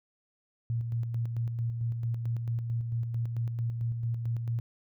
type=tone with tremolo; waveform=sine; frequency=116.54 Hz; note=A#2; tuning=in tune; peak=-27 dBFS; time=0.7-4.6 s; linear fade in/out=0 ms; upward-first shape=square; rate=4.5 Hz; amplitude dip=40%; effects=none